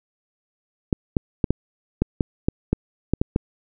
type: clicks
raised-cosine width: 3 ms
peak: -5 dBFS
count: 11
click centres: 0.928 / 1.168 / 1.442 / 1.506 / 2.02 / 2.208 / 2.485 / 2.73 / 3.136 / 3.215 / 3.361 s
effects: none